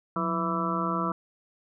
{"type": "harmonic tone with a mistuned harmonic", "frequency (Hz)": 165.7, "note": "E3", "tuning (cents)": 9, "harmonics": [1, 2, 3, 4, 6, 7, 8], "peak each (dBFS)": [-31, -34, -38, -37, -34, -31, -32], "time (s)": [0.16, 1.12], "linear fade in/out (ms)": 2, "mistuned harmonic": 1, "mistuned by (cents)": 140, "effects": []}